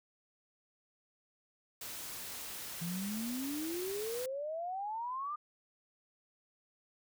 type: noise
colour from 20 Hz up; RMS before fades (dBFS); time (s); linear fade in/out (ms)
white; -44; 1.81-4.26; 5
type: exponential sweep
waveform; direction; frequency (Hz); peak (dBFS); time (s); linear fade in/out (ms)
sine; up; 164.81 to 1225; -36; 2.81-5.36; 10
effects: none